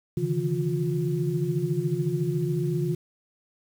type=tone cluster; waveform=sine; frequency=138.1 / 151.7 / 165.9 / 355.2 Hz; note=C#3 / D#3 / E3 / F4; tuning=-6 / -44 / +11 / +29 cents; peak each=-29 dBFS; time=0.17-2.95 s; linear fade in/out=5 ms; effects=8-bit